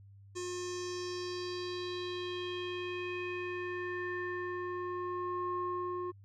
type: tone with low-pass filter sweep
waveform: square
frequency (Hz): 358.1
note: F4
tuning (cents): +43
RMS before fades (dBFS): -38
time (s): 0.35-6.12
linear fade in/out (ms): 20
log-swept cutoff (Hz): 7100 to 890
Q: 4.2
effects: added 99 Hz sine -53 dBFS peak until 6.24 s